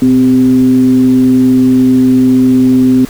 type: tone with frequency modulation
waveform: sine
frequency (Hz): 257.1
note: C4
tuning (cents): -30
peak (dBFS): -4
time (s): 0.02-3.05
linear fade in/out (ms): 2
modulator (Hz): 136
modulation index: 0.35
effects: pink hiss -31 dBFS RMS until 3.09 s